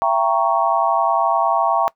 sine chord, E diminished seventh, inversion none, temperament equal with one note detuned, 672.7 / 784 / 932.3 / 1108.7 Hz, E5 / G5 / Bb5 / Db6, +35 / 0 / 0 / 0 cents, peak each -20 dBFS, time 0.02-1.88 s, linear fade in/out 0 ms, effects noise-tail reverb RT60 0.1 s tail -21 dB re dry

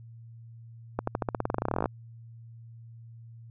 accelerating click train, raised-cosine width 1 ms, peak -13 dBFS, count 22, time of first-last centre 0.99-1.858 s, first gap 84 ms, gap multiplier 0.92, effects added 115 Hz sine -45 dBFS peak until 3.5 s

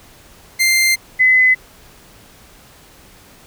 sawtooth / sine tone pair in turn, 2093 / 2024 Hz, C7 / B6, 0 / +42 cents, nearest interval minor second, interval 58 cents, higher first, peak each -8 dBFS, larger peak neither, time 0.59-0.96 / 1.19-1.55 s, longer first, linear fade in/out 20 ms, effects pink hiss -45 dBFS RMS until 3.46 s

